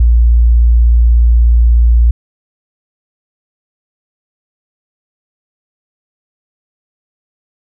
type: tone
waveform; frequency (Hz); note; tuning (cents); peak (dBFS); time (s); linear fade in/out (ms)
sine; 58.27; A#1; 0; -4; 0-2.11; 5
effects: none